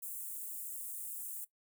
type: high-pass noise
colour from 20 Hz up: white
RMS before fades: -43 dBFS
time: 0.02-1.45 s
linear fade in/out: 10 ms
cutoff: 7800 Hz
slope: 48 dB/octave
effects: noise-tail reverb RT60 0.1 s tail -18 dB re dry